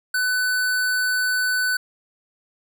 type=tone; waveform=square; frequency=1500 Hz; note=F#6; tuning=23 cents sharp; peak=-20 dBFS; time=0.14-1.77 s; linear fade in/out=5 ms; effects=none